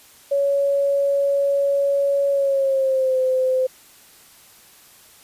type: tone with pitch glide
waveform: sine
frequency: 560 to 516.5 Hz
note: C#5 to C5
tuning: +18 to -22 cents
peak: -16 dBFS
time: 0.31-3.67 s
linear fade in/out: 10 ms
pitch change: -140 cents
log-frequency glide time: 2.3-3.18 s
effects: white hiss -49 dBFS RMS until 5.23 s + resampled to 32000 Hz